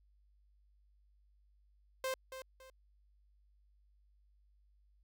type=tone with echo; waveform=sawtooth; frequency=523.3 Hz; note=C5; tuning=in tune; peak=-31 dBFS; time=2.04-2.14 s; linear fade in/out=2 ms; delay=280 ms; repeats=2; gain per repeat=-10 dB; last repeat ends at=2.7 s; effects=added 50 Hz sine -66 dBFS peak until 5.03 s